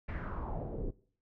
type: noise with low-pass filter sweep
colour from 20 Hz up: brown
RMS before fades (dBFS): -38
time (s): 0.08-0.91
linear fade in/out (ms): 10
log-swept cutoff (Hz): 2100 to 370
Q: 3.6
effects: noise-tail reverb RT60 0.5 s tail -20 dB re dry